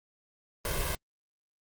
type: noise with comb filter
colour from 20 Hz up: pink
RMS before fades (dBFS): -31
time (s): 0.65-0.95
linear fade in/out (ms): 2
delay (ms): 1.9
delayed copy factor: +0.85
effects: Opus 32 kbps